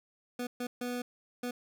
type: tone bursts at uneven times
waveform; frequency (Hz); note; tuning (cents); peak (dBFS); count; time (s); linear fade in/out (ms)
25% pulse; 245.6; B3; -9; -30; 4; 0.39-0.47 / 0.6-0.67 / 0.81-1.02 / 1.43-1.51; 5
effects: none